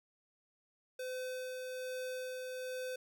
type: tone with tremolo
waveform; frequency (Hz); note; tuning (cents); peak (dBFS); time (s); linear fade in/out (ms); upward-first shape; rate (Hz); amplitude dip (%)
square; 510; C5; -44; -39; 0.99-2.96; 5; sine; 1.2; 25
effects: none